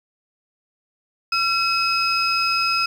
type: tone cluster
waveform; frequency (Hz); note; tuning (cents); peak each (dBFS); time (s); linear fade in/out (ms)
sine; 1355 / 2563 / 5040; E6 / E7 / D#8; +47 / -49 / +21; -21; 1.32-2.86; 5
effects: tanh soft clip ceiling -12 dBFS + 8-bit